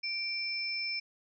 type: tone pair together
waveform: sine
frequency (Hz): 2349 / 5273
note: D7 / E8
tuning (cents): 0 / 0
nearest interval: octave + major second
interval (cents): 1400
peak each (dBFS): -35 / -35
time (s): 0.03-1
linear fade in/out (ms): 10
effects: none